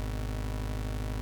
30% pulse tone pair together, 51.91 / 123.47 Hz, G#1 / B2, 0 / 0 cents, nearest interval octave + minor third, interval 1500 cents, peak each -29 / -38 dBFS, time 0-1.21 s, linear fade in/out 0 ms, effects none

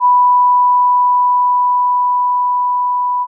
sine tone with level ramp, 987.8 Hz, B5, in tune, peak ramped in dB -6 to -13 dBFS, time 0-3.27 s, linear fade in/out 50 ms, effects none

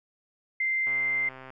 sine tone, 2086 Hz, C7, 6 cents flat, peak -24 dBFS, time 0.6-1.29 s, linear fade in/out 5 ms
click train, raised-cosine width 0.5 ms, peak -29 dBFS, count 84, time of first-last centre 0.87-1.504 s, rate 131 Hz
effects none

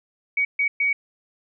sine tone bursts at uneven times, 2254 Hz, C#7, 28 cents sharp, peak -18 dBFS, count 3, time 0.37-0.45 / 0.59-0.68 / 0.8-0.93 s, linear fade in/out 5 ms, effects none

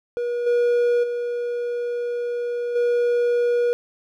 triangle tone with level steps, 480.7 Hz, B4, 47 cents flat, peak -20 / -14 / -21 / -15 dBFS, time 0.17-3.73 s, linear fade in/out 0 ms, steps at 0.46 / 1.03 / 2.75 s, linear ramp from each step 10 ms, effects none

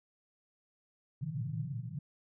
white band-pass noise, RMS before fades -38 dBFS, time 1.21-1.99 s, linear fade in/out 5 ms, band 110 to 170 Hz, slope 96 dB/octave, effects none

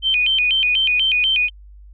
sine tone with vibrato, 2774 Hz, F7, 12 cents flat, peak -14 dBFS, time 0.02-1.5 s, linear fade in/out 50 ms, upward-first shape square, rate 4.1 Hz, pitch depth 200 cents each way, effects added 50 Hz sine -39 dBFS peak until 1.93 s

